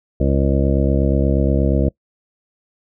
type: harmonic tone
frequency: 68.4 Hz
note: C#2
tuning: 23 cents flat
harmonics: 1 / 2 / 3 / 4 / 5 / 7 / 8 / 9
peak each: -17 / -20 / -22 / -23 / -24 / -25 / -26 / -27 dBFS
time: 0.2-1.89 s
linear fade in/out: 5 ms
effects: noise-tail reverb RT60 0.1 s tail -24 dB re dry